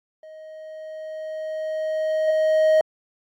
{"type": "tone with level ramp", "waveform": "triangle", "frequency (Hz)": 627, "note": "D#5", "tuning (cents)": 13, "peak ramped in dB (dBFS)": [-38, -11], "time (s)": [0.23, 2.81], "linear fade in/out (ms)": 2, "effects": ["AAC 64 kbps"]}